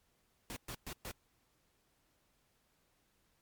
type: noise bursts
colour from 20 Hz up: pink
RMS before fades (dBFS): -44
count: 4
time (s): 0.5-1.112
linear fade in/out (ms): 0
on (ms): 63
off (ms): 120
effects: pink hiss -75 dBFS RMS until 3.41 s + MP3 96 kbps